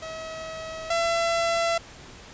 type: tone pair in turn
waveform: sawtooth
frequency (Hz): 642 / 673.1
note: E5 / E5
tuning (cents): -46 / +36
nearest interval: minor second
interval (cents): 82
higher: second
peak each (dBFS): -30 / -18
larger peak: second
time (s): 0.02-0.9 / 0.9-1.78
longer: neither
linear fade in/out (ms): 5
effects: pink hiss -45 dBFS RMS until 2.33 s + resampled to 16000 Hz